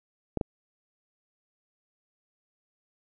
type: clicks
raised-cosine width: 2 ms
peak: -14 dBFS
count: 2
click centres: 0.373 / 0.412 s
effects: none